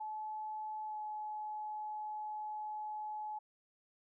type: tone with pitch glide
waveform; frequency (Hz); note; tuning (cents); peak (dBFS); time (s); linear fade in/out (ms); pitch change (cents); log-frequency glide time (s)
sine; 860 to 851.6; A5 to G#5; -40 to +43; -39; 0-3.39; 10; -17; 0.86-0.97
effects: none